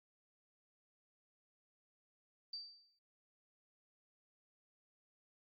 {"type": "tone with exponential decay", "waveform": "sine", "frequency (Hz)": 4646, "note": "D8", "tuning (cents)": -20, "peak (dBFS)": -40, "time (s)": [2.53, 2.99], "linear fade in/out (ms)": 5, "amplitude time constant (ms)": 98, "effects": ["MP3 32 kbps"]}